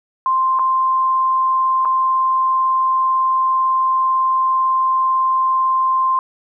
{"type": "tone with dropouts", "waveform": "sine", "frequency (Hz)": 1047, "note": "C6", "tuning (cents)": 1, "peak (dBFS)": -13, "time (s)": [0.26, 6.19], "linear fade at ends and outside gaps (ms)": 1, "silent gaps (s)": [[0.589, 0.594], [1.85, 1.855]], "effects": []}